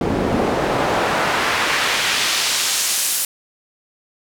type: noise with band-pass filter sweep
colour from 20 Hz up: pink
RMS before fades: -19 dBFS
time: 0.01-3.25 s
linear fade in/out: 2 ms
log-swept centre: 260 to 11000 Hz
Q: 0.78
effects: none